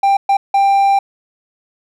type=tone bursts at uneven times; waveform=triangle; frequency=791 Hz; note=G5; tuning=15 cents sharp; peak=-7 dBFS; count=3; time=0.03-0.17 / 0.29-0.37 / 0.54-0.99 s; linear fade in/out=5 ms; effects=none